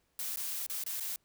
blue noise with dropouts, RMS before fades -37 dBFS, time 0.19-1.16 s, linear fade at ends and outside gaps 1 ms, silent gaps 0.36-0.371 / 0.664-0.698 / 0.838-0.863 / 0.999-1.006 s, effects pink hiss -75 dBFS RMS until 1.24 s

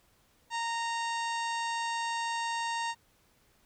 harmonic tone with a mistuned harmonic, 926 Hz, A#5, 12 cents flat, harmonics 1 / 2 / 3 / 4 / 5 / 6 / 7 / 8 / 9, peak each -32 / -38 / -42 / -44 / -46 / -48 / -49 / -50 / -51 dBFS, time 0.5-2.95 s, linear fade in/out 50 ms, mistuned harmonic 5, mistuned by -21 cents, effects pink hiss -67 dBFS RMS until 3.65 s

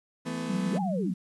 35% pulse chord, E suspended fourth, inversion none, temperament equal with one note detuned, 164.81 / 220 / 251.1 Hz, E3 / A3 / B3, 0 / 0 / +29 cents, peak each -35 / -36 / -32 dBFS, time 0.25-0.79 s, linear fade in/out 20 ms
sine tone with vibrato, 188.7 Hz, F#3, 34 cents sharp, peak -27 dBFS, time 0.49-1.14 s, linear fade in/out 10 ms, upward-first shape sine, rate 14 Hz, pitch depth 110 cents each way
sine linear two-way sweep, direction up then down, 207.7 to 856 to 207.7 Hz, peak -31 dBFS, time 0.71-1.12 s, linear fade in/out 5 ms, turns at 0.8 s
effects resampled to 24000 Hz + 10-bit

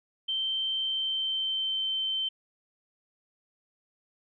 sine tone with pitch glide, 3120 to 3098 Hz, G7 to G7, -9 to -21 cents, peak -27 dBFS, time 0.28-2.29 s, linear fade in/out 10 ms, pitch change -12 cents, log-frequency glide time 0.73-1.9 s, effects none

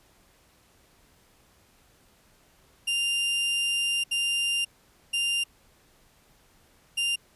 40% pulse tone bursts at uneven times, 2794 Hz, F7, in tune, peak -23 dBFS, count 4, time 2.87-4.04 / 4.11-4.65 / 5.13-5.44 / 6.97-7.16 s, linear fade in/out 10 ms, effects pink hiss -61 dBFS RMS until 7.35 s + resampled to 32000 Hz

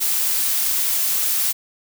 blue noise, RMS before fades -20 dBFS, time 0-1.53 s, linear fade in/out 20 ms, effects none

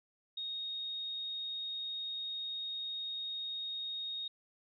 sine tone, 3729 Hz, A#7, in tune, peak -37 dBFS, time 0.37-4.28 s, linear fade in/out 5 ms, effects none

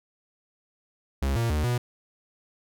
45% pulse tone with pitch steps, 68.1 / 116.4 / 75.6 / 121.9 Hz, C#2 / A#2 / D#2 / B2, -30 / -2 / -49 / -22 cents, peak -23 dBFS, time 1.22-1.78 s, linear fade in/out 5 ms, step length 140 ms, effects none

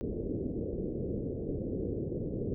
white low-pass noise, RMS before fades -35 dBFS, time 0.01-2.54 s, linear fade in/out 0 ms, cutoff 480 Hz, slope 48 dB/octave, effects none

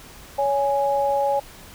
sine tone pair together, 560.5 / 830.6 Hz, C#5 / G#5, +19 / 0 cents, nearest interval perfect fifth, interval 681 cents, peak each -21 dBFS, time 0.38-1.4 s, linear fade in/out 10 ms, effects pink hiss -44 dBFS RMS until 1.74 s

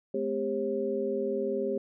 sine tone cluster, 214.5 / 255 / 399.9 / 540 Hz, A3 / C4 / G4 / C#5, -44 / -44 / +35 / -45 cents, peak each -36 / -37 / -30 / -33 dBFS, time 0.14-1.78 s, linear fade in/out 5 ms, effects none

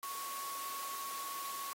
sine tone in noise, 1109 Hz, C#6, in tune, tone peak -41 dBFS, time 0.03-1.73 s, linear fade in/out 0 ms, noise white, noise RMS -45 dBFS, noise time 0.03-1.73 s, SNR +1 dB, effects high-pass 300 Hz 12 dB/octave + AAC 48 kbps

